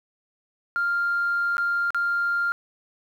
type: tone with dropouts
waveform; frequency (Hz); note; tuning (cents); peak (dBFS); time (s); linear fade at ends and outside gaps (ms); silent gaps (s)
sine; 1396.9; F6; 0; -20; 0.76-2.52; 0; 1.569-1.581 / 1.905-1.946
effects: tanh soft clip ceiling -17 dBFS + 9-bit